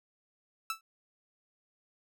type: tone with exponential decay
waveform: sawtooth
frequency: 1318.5 Hz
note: E6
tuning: in tune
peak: -25 dBFS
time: 0.7-0.81 s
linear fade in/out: 2 ms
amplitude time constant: 23 ms
effects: none